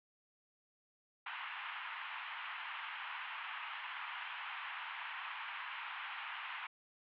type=band-pass noise; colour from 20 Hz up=pink; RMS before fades=-45 dBFS; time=1.26-6.67 s; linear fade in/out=5 ms; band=880 to 3100 Hz; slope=48 dB/octave; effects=none